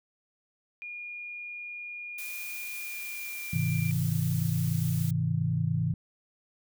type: tone with pitch glide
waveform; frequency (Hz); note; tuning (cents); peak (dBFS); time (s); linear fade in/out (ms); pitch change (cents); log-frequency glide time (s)
sine; 2430 to 2374; D#7 to D7; -42 to +18; -37; 0.82-3.91; 0; -40; 2.47-3.54
type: noise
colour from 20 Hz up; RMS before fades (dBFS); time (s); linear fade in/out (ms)
blue; -41; 2.18-5.11; 5
type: chord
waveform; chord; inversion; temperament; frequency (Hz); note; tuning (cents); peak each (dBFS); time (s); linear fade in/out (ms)
sine; Ab augmented; none; equal with one note detuned; 103.83 / 130.81 / 161.05; Ab2 / C3 / E3; 0 / 0 / -40; -31 / -30 / -28; 3.53-5.94; 5
effects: none